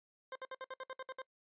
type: tone bursts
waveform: 20% pulse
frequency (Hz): 523.3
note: C5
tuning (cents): 0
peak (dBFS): -37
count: 10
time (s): 0.32-1.219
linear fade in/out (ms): 2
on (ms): 35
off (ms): 61
effects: noise-tail reverb RT60 0.1 s tail -23 dB re dry + resampled to 8000 Hz